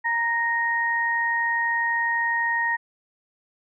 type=tone pair together; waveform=sine; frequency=932 / 1864 Hz; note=A#5 / A#6; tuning=-1 / -1 cents; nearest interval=octave; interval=1200 cents; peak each=-26 / -22 dBFS; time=0.04-2.77 s; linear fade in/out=20 ms; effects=none